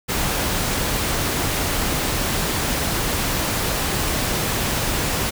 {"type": "noise", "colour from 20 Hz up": "pink", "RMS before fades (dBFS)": -22, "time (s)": [0.08, 5.31], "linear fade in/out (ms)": 20, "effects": []}